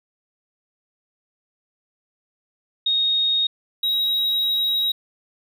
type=tone pair in turn; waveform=sine / triangle; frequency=3729 / 3823 Hz; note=A#7 / A#7; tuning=0 / +43 cents; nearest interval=unison; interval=43 cents; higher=second; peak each=-17 dBFS; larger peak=neither; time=2.86-3.47 / 3.83-4.92 s; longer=second; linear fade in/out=5 ms; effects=none